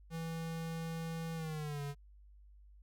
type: tone with pitch glide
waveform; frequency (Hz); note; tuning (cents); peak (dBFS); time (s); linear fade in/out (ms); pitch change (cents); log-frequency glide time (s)
square; 164.1 to 142.86; E3 to D3; -8 to -47; -39; 0.1-1.95; 50; -239; 1.35-1.82
effects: added 50 Hz sine -56 dBFS peak until 2.82 s